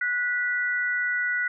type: tone pair together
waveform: sine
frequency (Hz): 1471.3 / 1964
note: F#6 / B6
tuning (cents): -10 / -10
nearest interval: perfect fourth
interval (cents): 500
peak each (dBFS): -25 / -27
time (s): 0.01-1.48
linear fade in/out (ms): 5
effects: none